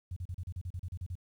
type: tone bursts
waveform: sine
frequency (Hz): 88.8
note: F2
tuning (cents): +29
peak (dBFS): -35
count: 12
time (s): 0.11-1.154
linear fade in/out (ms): 5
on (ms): 54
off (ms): 36
effects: 11-bit